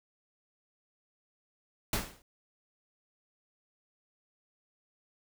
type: noise with exponential decay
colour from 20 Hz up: pink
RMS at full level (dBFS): -27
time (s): 1.93-2.22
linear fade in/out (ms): 2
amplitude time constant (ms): 63
effects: none